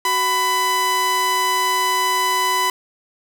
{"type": "tone pair together", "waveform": "sawtooth", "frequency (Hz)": [373.6, 998], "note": ["F#4", "B5"], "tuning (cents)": [17, 18], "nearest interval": "octave + perfect fourth", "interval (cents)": 1701, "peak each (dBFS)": [-24, -13], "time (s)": [0.05, 2.7], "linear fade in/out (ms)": 2, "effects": []}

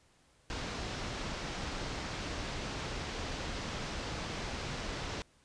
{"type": "low-pass noise", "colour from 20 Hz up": "pink", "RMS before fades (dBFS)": -39, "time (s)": [0.5, 5.22], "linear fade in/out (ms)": 0, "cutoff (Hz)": 6100, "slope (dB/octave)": 24, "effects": ["pink hiss -67 dBFS RMS until 5.44 s", "resampled to 22050 Hz"]}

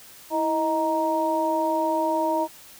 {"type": "tone cluster", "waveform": "sine", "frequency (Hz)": [325.7, 628, 936], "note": ["E4", "D#5", "A#5"], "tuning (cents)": [-21, 16, 7], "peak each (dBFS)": [-27, -25, -24], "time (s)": [0.3, 2.48], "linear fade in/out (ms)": 50, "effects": ["white hiss -47 dBFS RMS until 2.79 s"]}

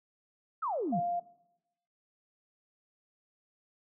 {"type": "exponential sweep", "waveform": "sine", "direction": "down", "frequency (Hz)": [1388, 150.5], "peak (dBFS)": -30, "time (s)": [0.62, 1], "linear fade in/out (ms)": 10}
{"type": "tone", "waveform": "sine", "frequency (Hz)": 698.5, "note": "F5", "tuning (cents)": 0, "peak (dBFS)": -29, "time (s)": [0.92, 1.2], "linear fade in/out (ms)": 10}
{"effects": ["noise-tail reverb RT60 0.9 s tail -20 dB re dry"]}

